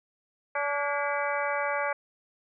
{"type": "harmonic tone with a mistuned harmonic", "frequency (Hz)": 287.1, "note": "D4", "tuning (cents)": -39, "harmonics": [2, 3, 4, 5, 6, 7, 8], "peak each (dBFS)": [-31, -33, -34, -35, -36, -36, -37], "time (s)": [0.55, 1.93], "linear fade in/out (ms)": 5, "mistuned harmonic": 6, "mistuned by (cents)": -94, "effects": []}